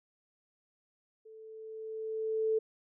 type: tone with level ramp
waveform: sine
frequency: 440 Hz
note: A4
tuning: in tune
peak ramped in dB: -50 to -25 dBFS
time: 1.25-2.59 s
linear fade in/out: 10 ms
effects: none